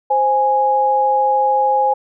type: tone pair together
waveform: sine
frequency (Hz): 523.3 / 829.8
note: C5 / G#5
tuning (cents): 0 / -2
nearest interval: minor sixth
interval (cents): 798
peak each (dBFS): -18 / -13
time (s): 0.1-1.94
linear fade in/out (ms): 10
effects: none